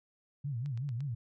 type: tone with vibrato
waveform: sine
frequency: 129.1 Hz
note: C3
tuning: 23 cents flat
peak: -33 dBFS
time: 0.44-1.15 s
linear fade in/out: 10 ms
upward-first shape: sine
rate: 5.4 Hz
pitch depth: 220 cents each way
type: click train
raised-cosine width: 0.2 ms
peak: -37 dBFS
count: 4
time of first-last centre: 0.66-1.006 s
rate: 8.68 Hz
effects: none